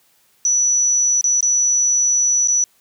sine tone with dropouts, 5920 Hz, F#8, in tune, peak -13 dBFS, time 0.45-2.64 s, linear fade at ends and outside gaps 1 ms, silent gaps 1.211-1.241 / 1.407-1.427 / 2.475-2.483 s, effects white hiss -58 dBFS RMS until 2.8 s + high-pass 60 Hz 12 dB/octave

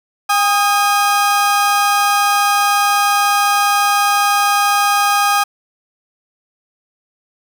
35% pulse tone pair together, 808.7 / 1243 Hz, G#5 / D#6, -46 / -2 cents, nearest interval perfect fifth, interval 744 cents, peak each -13 dBFS, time 0.29-5.44 s, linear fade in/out 10 ms, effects none

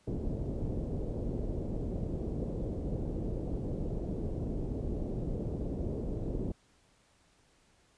pink low-pass noise, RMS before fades -35 dBFS, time 0.07-6.52 s, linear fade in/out 5 ms, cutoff 500 Hz, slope 24 dB/octave, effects pink hiss -67 dBFS RMS until 7.97 s + resampled to 22050 Hz

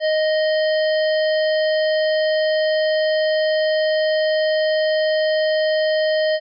harmonic tone with a mistuned harmonic, 622.3 Hz, D#5, in tune, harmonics 1 / 3 / 5 / 7 / 8, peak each -16 / -26 / -30 / -33 / -34 dBFS, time 0-6.4 s, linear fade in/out 50 ms, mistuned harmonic 7, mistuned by -16 cents, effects none

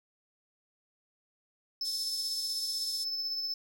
triangle tone with tremolo, 5260 Hz, E8, 5 cents flat, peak -29 dBFS, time 1.81-3.54 s, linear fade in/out 2 ms, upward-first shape triangle, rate 16 Hz, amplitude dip 40%
white band-pass noise, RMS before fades -43 dBFS, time 1.84-3.05 s, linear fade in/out 20 ms, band 3500 to 12000 Hz, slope 96 dB/octave
effects none

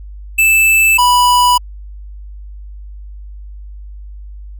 square tone pair in turn, 2637 / 983.8 Hz, E7 / B5, 0 / -7 cents, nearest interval octave + perfect fourth, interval 1707 cents, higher first, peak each -8 dBFS, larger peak neither, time 0.38-0.98 / 0.98-1.58 s, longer neither, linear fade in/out 10 ms, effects added 50 Hz sine -28 dBFS peak until 4.59 s

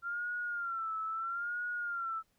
sine tone with vibrato, 1376 Hz, F6, 26 cents flat, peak -34 dBFS, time 0.02-2.23 s, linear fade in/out 50 ms, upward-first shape sine, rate 0.76 Hz, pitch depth 90 cents each way, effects pink hiss -75 dBFS RMS until 2.38 s

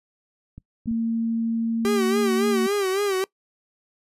clicks, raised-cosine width 5 ms, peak -27 dBFS, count 3, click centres 0.58 / 0.859 / 0.913 s
sine tone, 228.2 Hz, A#3, 37 cents flat, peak -21 dBFS, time 0.87-2.67 s, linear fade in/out 10 ms
45% pulse tone with vibrato, 392 Hz, G4, in tune, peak -21 dBFS, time 1.85-3.24 s, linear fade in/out 0 ms, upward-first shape sine, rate 3.6 Hz, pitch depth 87 cents each way
effects noise-tail reverb RT60 0.1 s tail -22 dB re dry + resampled to 32000 Hz

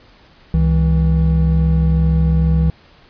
triangle tone pair together, 68 / 161.73 Hz, C#2 / E3, -33 / -33 cents, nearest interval octave + minor third, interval 1500 cents, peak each -12 dBFS, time 0.54-2.7 s, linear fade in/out 0 ms, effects pink hiss -48 dBFS RMS until 3.09 s + resampled to 11025 Hz

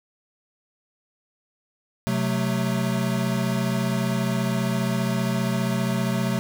square chord, F# diminished, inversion second, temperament equal with one note detuned, 129.76 / 185 / 220 Hz, C3 / F#3 / A3, -14 / 0 / 0 cents, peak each -27 dBFS, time 2.07-6.39 s, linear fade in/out 0 ms, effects none

